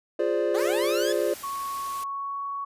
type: chord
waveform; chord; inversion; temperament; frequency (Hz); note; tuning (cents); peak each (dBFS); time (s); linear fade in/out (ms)
triangle; D half-diminished seventh; first; equal; 349.2 / 415.3 / 523.3 / 587.3; F4 / Ab4 / C5 / D5; 0 / 0 / 0 / 0; -26; 0.19-1.34; 5
type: linear sweep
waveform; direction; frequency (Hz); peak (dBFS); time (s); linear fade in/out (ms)
15% pulse; up; 348.3 to 1760; -24; 0.54-1.13; 10
type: noise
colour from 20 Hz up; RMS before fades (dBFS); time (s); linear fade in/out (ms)
white; -41; 0.58-2.04; 5
type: tone with pitch glide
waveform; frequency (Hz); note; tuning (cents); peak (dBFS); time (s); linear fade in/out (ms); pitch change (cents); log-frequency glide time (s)
sine; 1107 to 1117.3; C#6 to C#6; -3 to +13; -29; 1.43-2.65; 10; +16; 2.01-2.42
effects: resampled to 32000 Hz